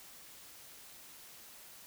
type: silence
effects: white hiss -54 dBFS RMS until 1.86 s